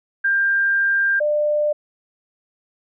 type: tone pair in turn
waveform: sine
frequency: 1593 / 596.7 Hz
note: G6 / D5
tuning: +27 / +27 cents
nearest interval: octave + perfect fourth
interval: 1700 cents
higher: first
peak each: -15 / -16 dBFS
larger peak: first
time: 0.24-1.2 / 1.2-1.73 s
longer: first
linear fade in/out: 10 ms
effects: none